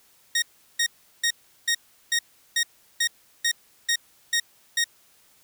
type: tone bursts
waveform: 15% pulse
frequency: 1864.7 Hz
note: A#6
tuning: in tune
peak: -14 dBFS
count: 11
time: 0.35-4.842 s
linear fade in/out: 5 ms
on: 72 ms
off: 370 ms
effects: white hiss -59 dBFS RMS until 5.43 s